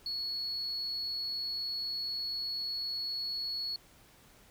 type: tone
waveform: sine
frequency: 4372 Hz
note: C#8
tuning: 25 cents flat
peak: -32 dBFS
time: 0.06-3.76 s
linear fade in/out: 2 ms
effects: tanh soft clip ceiling -30 dBFS + pink hiss -60 dBFS RMS until 4.5 s